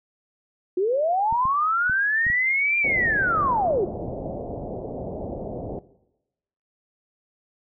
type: linear two-way sweep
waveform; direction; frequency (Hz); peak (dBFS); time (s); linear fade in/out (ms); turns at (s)
sine; up then down; 347.4 to 2400 to 347.4; -19; 0.77-3.85; 5; 2.78
type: clicks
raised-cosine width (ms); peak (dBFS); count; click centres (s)
5; -23; 9; 1.326 / 1.454 / 1.897 / 2.267 / 2.301 / 3.058 / 3.22 / 3.378 / 4.083
type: low-pass noise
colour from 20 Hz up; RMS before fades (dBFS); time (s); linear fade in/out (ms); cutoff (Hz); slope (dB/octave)
white; -32; 2.84-5.79; 2; 700; 48
effects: noise-tail reverb RT60 0.9 s tail -18 dB re dry